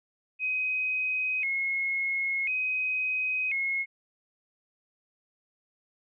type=tone with vibrato; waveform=sine; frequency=2336 Hz; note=D7; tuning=10 cents flat; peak=-26 dBFS; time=0.39-3.86 s; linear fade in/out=50 ms; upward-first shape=square; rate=0.48 Hz; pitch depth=130 cents each way; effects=none